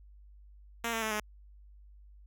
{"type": "tone with pitch steps", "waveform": "5% pulse", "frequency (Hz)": [232, 225.1, 218.5, 212], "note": ["A#3", "A3", "A3", "G#3"], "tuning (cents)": [-8, 40, -12, 36], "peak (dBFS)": -20, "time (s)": [0.84, 1.2], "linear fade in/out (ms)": 2, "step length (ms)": 90, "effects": ["added 50 Hz sine -52 dBFS peak until 2.26 s"]}